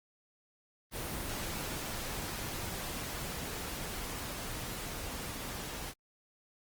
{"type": "noise with level ramp", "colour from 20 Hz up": "pink", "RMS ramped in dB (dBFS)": [-38, -41], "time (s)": [0.91, 5.94], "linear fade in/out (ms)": 50, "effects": ["Opus 24 kbps"]}